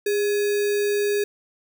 sine tone with sample-and-hold, 410.1 Hz, G#4, 22 cents flat, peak -19 dBFS, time 0.06-1.24 s, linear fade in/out 5 ms, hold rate 2100 Hz, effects none

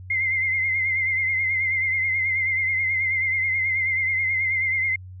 sine tone with vibrato, 2093 Hz, C7, in tune, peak -20 dBFS, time 0.1-4.96 s, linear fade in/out 5 ms, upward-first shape triangle, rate 9.3 Hz, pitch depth 55 cents each way, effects added 92 Hz sine -37 dBFS peak until 5.2 s

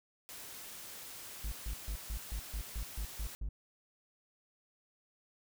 white noise, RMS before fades -48 dBFS, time 0.29-3.35 s, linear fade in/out 0 ms
triangle tone bursts, 51.5 Hz, G#1, 14 cents flat, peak -33 dBFS, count 10, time 1.44-3.49 s, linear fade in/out 5 ms, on 79 ms, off 140 ms
effects none

